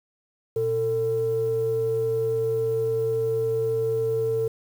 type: tone pair together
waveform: sine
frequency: 118.7 / 448.2 Hz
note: A#2 / A4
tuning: +32 / +32 cents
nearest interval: octave + major seventh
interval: 2300 cents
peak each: -30 / -21 dBFS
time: 0.56-4.48 s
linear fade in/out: 5 ms
effects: tanh soft clip ceiling -16 dBFS + 8-bit